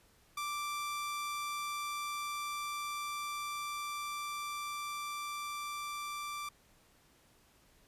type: tone with level ramp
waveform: sawtooth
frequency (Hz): 1174.7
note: D6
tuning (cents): 0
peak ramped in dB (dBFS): -32 to -35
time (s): 0.37-6.49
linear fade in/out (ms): 5
effects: pink hiss -66 dBFS RMS until 7.87 s + resampled to 32000 Hz